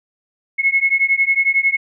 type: beating tone pair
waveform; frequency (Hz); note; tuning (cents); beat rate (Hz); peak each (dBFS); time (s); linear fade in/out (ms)
sine; 2176 / 2187; C#7 / C#7; -33 / -24; 11; -16; 0.58-1.77; 20
effects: none